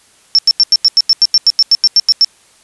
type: tone bursts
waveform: sine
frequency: 5400 Hz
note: E8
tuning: 41 cents sharp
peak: -4 dBFS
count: 16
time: 0.35-2.246 s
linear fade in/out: 0 ms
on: 36 ms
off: 88 ms
effects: white hiss -48 dBFS RMS until 2.63 s + resampled to 24000 Hz